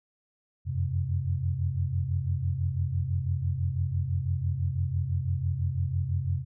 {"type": "tone cluster", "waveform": "sine", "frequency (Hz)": [87.5, 93.5, 131.7], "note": ["F2", "F#2", "C3"], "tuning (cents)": [4, 19, 12], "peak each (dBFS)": -30, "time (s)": [0.65, 6.45], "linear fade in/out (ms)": 50, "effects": []}